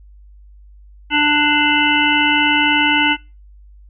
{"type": "harmonic tone", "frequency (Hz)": 296.1, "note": "D4", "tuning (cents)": 14, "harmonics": [1, 3, 5, 7, 9, 10], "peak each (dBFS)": [-19, -19, -19, -19, -19, -19], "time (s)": [1.1, 3.17], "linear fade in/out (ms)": 50, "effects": ["noise-tail reverb RT60 0.3 s tail -26 dB re dry", "added 50 Hz sine -40 dBFS peak until 3.89 s"]}